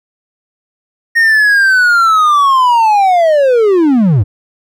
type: linear sweep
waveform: triangle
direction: down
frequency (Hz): 1862 to 87.31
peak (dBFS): -4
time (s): 1.15-4.24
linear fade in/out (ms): 20
effects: none